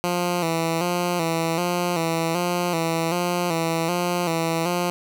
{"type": "tone with vibrato", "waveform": "10% pulse", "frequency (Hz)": 170.3, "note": "F3", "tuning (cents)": -43, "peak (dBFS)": -13, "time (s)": [0.04, 4.9], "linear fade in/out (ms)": 0, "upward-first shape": "square", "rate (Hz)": 1.3, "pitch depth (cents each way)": 60, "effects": []}